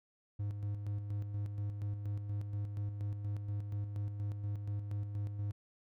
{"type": "tone with tremolo", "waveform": "triangle", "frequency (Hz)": 102.4, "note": "G#2", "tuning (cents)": -24, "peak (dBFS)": -32, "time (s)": [0.39, 5.52], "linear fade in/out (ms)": 10, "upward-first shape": "square", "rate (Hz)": 4.2, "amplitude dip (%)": 45, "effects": []}